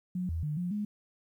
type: tone with pitch steps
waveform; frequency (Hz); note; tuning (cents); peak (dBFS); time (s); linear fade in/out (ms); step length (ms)
sine; 181.2 / 82 / 150 / 177.4 / 208.3; F#3 / E2 / D3 / F3 / G#3; -36 / -9 / +37 / +27 / +5; -30; 0.15-0.85; 5; 140
effects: 11-bit